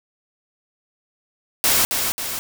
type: noise with echo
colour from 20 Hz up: white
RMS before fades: -17 dBFS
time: 1.64-1.85 s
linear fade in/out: 0 ms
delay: 270 ms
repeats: 2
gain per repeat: -5 dB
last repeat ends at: 2.39 s
effects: none